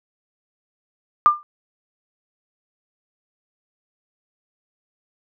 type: tone with exponential decay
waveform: sine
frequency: 1197 Hz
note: D6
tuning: 33 cents sharp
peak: -5 dBFS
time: 1.26-1.43 s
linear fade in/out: 0 ms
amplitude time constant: 35 ms
effects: none